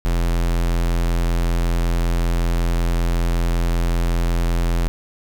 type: tone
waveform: square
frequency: 42.65 Hz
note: F1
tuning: 40 cents flat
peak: -17 dBFS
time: 0.05-4.88 s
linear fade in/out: 0 ms
effects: none